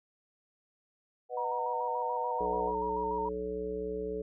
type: chord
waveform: sine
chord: B major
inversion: none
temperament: just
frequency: 493.9 / 617.4 / 740.8 Hz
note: B4 / D#5 / F#5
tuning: 0 / -14 / +2 cents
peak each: -36 / -41 / -38 dBFS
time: 1.29-2.73 s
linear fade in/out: 50 ms
type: tone with vibrato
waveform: sine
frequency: 935 Hz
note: A#5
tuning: 5 cents sharp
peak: -32 dBFS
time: 1.37-3.29 s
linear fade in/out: 5 ms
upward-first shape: square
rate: 6.9 Hz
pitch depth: 35 cents each way
type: harmonic tone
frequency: 61.9 Hz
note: B1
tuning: 5 cents sharp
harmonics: 1 / 3 / 5 / 7 / 9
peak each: -45 / -44 / -44 / -34 / -43 dBFS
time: 2.4-4.22 s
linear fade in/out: 5 ms
effects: none